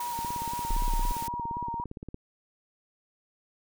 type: noise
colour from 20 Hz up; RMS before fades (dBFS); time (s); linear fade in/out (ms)
white; -41; 0-1.28; 5
type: tone with vibrato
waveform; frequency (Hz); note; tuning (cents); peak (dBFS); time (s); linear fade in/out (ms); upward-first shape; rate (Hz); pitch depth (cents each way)
sine; 946; A#5; +25; -31; 0-1.84; 2; square; 3.9; 27
type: click train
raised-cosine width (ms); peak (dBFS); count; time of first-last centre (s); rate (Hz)
3; -26; 35; 0.19-2.144; 17.4
type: tone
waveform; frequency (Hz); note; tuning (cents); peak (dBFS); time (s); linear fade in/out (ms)
sine; 30.87; B0; 0; -24; 0.7-1.12; 0
effects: none